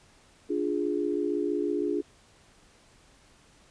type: chord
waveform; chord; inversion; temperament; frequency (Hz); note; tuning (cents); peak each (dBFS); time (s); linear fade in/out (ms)
sine; D diminished; none; equal; 293.7 / 349.2 / 415.3; D4 / F4 / Ab4; 0 / 0 / 0; -30; 0.49-2.02; 20
effects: pink hiss -59 dBFS RMS until 3.7 s + resampled to 22050 Hz